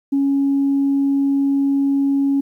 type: tone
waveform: sine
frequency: 277.2 Hz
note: C#4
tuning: in tune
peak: -13 dBFS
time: 0.12-2.41 s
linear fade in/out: 10 ms
effects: tanh soft clip ceiling -10 dBFS + 9-bit